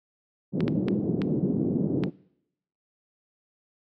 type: band-pass noise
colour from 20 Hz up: pink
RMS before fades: -26 dBFS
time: 0.52-2.11 s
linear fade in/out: 50 ms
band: 150 to 370 Hz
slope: 24 dB/octave
type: clicks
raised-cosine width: 0.3 ms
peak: -17 dBFS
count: 5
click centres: 0.606 / 0.68 / 0.884 / 1.218 / 2.037 s
effects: noise-tail reverb RT60 0.8 s tail -24 dB re dry